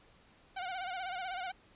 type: tone with vibrato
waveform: sawtooth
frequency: 738 Hz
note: F#5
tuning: 5 cents flat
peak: -33 dBFS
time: 0.56-1.52 s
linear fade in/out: 10 ms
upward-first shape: sine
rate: 16 Hz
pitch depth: 83 cents each way
effects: pink hiss -63 dBFS RMS until 1.75 s + resampled to 8000 Hz